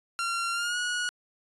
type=tone with pitch glide; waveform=sawtooth; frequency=1375 to 1455.9 Hz; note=F6 to F#6; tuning=-27 to -28 cents; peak=-24 dBFS; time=0.19-1.09 s; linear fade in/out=0 ms; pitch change=+99 cents; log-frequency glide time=0.52-0.77 s; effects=resampled to 24000 Hz